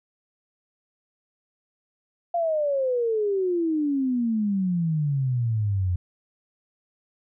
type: exponential sweep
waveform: sine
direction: down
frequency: 699 to 87.5 Hz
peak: -21 dBFS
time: 2.34-5.96 s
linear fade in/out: 5 ms
effects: none